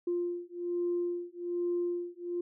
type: beating tone pair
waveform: sine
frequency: 349.2 / 350.4 Hz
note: F4 / F4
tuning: 0 / +6 cents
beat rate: 1.2 Hz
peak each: -33 / -33 dBFS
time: 0.07-2.41 s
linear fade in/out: 5 ms
effects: tanh soft clip ceiling -23 dBFS